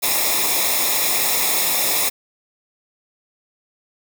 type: noise with comb filter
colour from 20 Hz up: white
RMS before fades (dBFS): -19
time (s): 0.02-2.1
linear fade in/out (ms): 20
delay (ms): 0.66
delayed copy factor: -0.75
effects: none